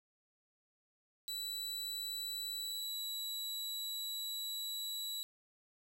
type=tone with pitch glide; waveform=sawtooth; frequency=3951 to 3921 Hz; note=B7 to B7; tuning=0 to -13 cents; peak=-36 dBFS; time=1.28-5.23 s; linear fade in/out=0 ms; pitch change=-13 cents; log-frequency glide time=2.54-3.05 s; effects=11-bit